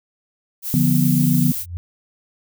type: noise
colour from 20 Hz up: violet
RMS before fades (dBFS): -26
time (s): 0.62-1.66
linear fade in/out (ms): 50
type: chord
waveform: sine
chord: B diminished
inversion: first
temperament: equal with one note detuned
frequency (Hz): 146.83 / 174.61 / 244.7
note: D3 / F3 / B3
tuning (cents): 0 / 0 / -16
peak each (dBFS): -18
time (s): 0.74-1.52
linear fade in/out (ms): 0
type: tone with exponential growth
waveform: sine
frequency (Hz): 86.8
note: F2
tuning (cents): -10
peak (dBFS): -22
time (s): 1.48-1.77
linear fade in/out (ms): 0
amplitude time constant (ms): 62
effects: none